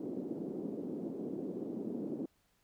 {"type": "band-pass noise", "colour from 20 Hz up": "white", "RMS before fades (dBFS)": -40, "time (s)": [0, 2.26], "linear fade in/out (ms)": 5, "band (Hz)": [210, 360], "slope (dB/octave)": 24, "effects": ["pink hiss -74 dBFS RMS until 2.63 s"]}